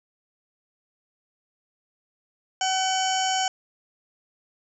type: harmonic tone with a mistuned harmonic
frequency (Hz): 757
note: F#5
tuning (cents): +39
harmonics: 1 / 2 / 3 / 4 / 6 / 7 / 8 / 9 / 10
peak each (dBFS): -24 / -32 / -37 / -29 / -39 / -34 / -40 / -32 / -40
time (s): 2.61-3.48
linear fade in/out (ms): 2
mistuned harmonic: 7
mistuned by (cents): +60
effects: none